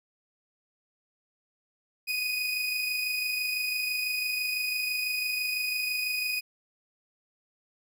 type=tone pair together; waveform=30% pulse; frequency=2489 / 2515 Hz; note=D#7 / D#7; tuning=0 / +18 cents; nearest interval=unison; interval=18 cents; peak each=-26 / -35 dBFS; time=2.07-6.41 s; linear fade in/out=20 ms; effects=none